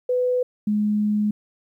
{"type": "tone pair in turn", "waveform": "sine", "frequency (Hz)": [499.1, 209.8], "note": ["B4", "G#3"], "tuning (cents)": [18, 18], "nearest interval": "octave + minor third", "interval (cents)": 1500, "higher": "first", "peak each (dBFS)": -18, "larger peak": "neither", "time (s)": [[0.09, 0.43], [0.67, 1.31]], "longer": "second", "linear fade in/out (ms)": 5, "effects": ["10-bit"]}